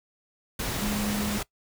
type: tone in noise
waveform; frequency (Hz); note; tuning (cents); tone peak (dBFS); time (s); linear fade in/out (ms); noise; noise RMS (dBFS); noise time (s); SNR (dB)
sine; 207.6; G#3; 0; -28; 0.81-1.38; 5; pink; -31; 0.59-1.43; 0
effects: noise-tail reverb RT60 0.1 s tail -21 dB re dry